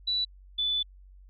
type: tone pair in turn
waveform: sine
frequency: 3951 / 3486 Hz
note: B7 / A7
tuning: 0 / -17 cents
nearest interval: major second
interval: 217 cents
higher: first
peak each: -25 dBFS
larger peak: neither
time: 0.07-0.25 / 0.58-0.83 s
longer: second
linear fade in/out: 10 ms
effects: added 47 Hz sine -49 dBFS peak until 1.29 s